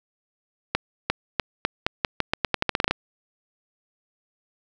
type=accelerating click train; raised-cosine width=0.3 ms; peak=-4 dBFS; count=17; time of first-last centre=0.75-2.91 s; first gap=350 ms; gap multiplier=0.85; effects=none